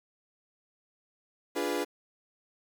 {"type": "chord", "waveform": "35% pulse", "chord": "D diminished seventh", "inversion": "none", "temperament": "equal", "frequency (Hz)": [293.7, 349.2, 415.3, 493.9], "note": ["D4", "F4", "Ab4", "Cb5"], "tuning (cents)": [0, 0, 0, 0], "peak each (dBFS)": -33, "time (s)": [1.55, 1.85], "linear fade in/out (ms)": 20, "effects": ["9-bit"]}